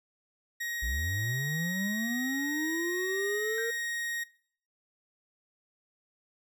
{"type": "tone with pitch glide", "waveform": "40% pulse", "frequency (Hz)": [1886, 1875.1], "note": ["A#6", "A#6"], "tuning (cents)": [20, 10], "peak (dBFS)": -32, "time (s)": [0.6, 4.24], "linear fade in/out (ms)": 10, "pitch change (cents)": -10, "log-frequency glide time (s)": [2.17, 3.24]}
{"type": "linear sweep", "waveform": "triangle", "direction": "up", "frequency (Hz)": [52.7, 466.2], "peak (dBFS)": -29, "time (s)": [0.82, 3.71], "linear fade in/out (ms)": 10}
{"type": "tone with exponential decay", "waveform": "sine", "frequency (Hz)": 1579, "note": "G6", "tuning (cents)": 12, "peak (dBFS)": -35, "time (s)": [3.58, 3.9], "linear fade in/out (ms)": 0, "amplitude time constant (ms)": 69}
{"effects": ["noise-tail reverb RT60 0.5 s tail -18 dB re dry"]}